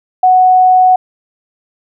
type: tone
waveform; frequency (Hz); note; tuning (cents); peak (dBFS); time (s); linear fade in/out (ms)
sine; 740; F#5; 0; -4; 0.23-0.96; 5
effects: none